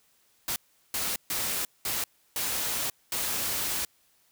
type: noise bursts at uneven times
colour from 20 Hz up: white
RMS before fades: -30 dBFS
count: 6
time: 0.48-0.56 / 0.94-1.16 / 1.3-1.65 / 1.85-2.04 / 2.36-2.9 / 3.12-3.85 s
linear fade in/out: 2 ms
effects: white hiss -66 dBFS RMS until 4.31 s